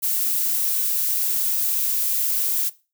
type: noise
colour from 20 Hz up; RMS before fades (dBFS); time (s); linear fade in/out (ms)
violet; -22; 0.02-2.7; 20
effects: noise-tail reverb RT60 0.3 s tail -19 dB re dry